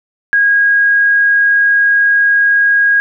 sine tone, 1639 Hz, G#6, 23 cents flat, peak -7 dBFS, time 0.33-3 s, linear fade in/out 0 ms, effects none

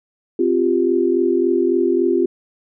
sine chord, C suspended fourth, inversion none, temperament just, 261.6 / 348.8 / 392.4 Hz, C4 / F4 / G4, 0 / -2 / +2 cents, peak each -21 / -16 / -19 dBFS, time 0.39-2.26 s, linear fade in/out 5 ms, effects none

